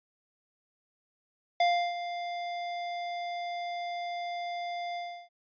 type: tone with ADSR envelope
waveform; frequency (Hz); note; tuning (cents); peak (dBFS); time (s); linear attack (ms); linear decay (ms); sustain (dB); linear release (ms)
square; 698.5; F5; 0; -22; 1.6-5.29; 4; 330; -12; 330
effects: resampled to 11025 Hz